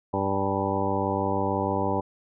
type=harmonic tone with a mistuned harmonic; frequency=98 Hz; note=G2; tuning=in tune; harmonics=1 / 2 / 3 / 4 / 5 / 6 / 8 / 9 / 10; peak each=-32 / -32 / -32 / -32 / -32 / -32 / -32 / -32 / -32 dBFS; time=0.13-2.01 s; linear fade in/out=10 ms; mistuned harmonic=9; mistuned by=-23 cents; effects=none